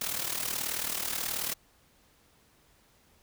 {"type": "noise with amplitude modulation", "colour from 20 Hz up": "white", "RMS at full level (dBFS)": -30, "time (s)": [0.01, 1.54], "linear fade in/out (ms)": 5, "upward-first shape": "sine", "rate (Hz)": 38.5, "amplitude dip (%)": 70, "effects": ["pink hiss -64 dBFS RMS until 3.22 s"]}